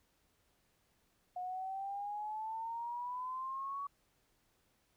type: exponential sweep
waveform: sine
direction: up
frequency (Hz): 720 to 1134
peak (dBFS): -38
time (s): 1.36-3.87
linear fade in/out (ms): 5
effects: pink hiss -75 dBFS RMS until 4.96 s